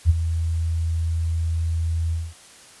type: tone with ADSR envelope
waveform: sine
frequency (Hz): 82.41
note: E2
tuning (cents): 0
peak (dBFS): -9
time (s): 0.05-2.34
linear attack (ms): 46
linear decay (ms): 27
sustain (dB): -11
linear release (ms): 220
effects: white hiss -47 dBFS RMS until 2.8 s + resampled to 24000 Hz